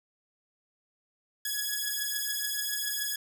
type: beating tone pair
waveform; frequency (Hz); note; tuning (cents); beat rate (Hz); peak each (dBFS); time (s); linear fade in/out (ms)
5% pulse; 1677 / 1684; G#6 / G#6; +16 / +24; 7; -22; 1.45-3.16; 5
effects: none